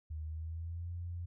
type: tone with pitch glide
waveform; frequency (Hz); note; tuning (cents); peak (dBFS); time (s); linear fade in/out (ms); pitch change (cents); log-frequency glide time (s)
sine; 77.78 to 86.8; D#2 to F2; 0 to -10; -38; 0.1-1.26; 10; +190; 0.24-0.9
effects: none